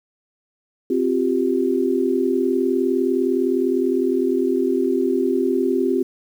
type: chord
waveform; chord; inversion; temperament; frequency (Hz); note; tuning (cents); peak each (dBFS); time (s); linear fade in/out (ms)
sine; C suspended fourth; none; equal with one note detuned; 261.6 / 352.3 / 392; C4 / F4 / G4; 0 / +15 / 0; -21; 0.9-6.03; 5
effects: 8-bit